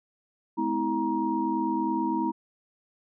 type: tone cluster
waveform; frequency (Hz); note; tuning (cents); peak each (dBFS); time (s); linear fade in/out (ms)
sine; 211.5 / 254.6 / 323.7 / 943; G#3 / C4 / E4 / A#5; +32 / -47 / -31 / +20; -33 / -31 / -28 / -29; 0.57-2.32; 20
effects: none